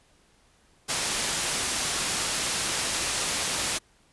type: low-pass noise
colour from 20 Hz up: white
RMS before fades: -28 dBFS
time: 0.88-3.79 s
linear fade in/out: 20 ms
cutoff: 10000 Hz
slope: 12 dB/octave
effects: pink hiss -62 dBFS RMS until 4.12 s + resampled to 24000 Hz